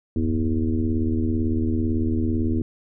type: tone with frequency modulation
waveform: sine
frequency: 164.81 Hz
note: E3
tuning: in tune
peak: -19 dBFS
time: 0.16-2.62 s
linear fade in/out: 2 ms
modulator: 77.9 Hz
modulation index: 2.3
effects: none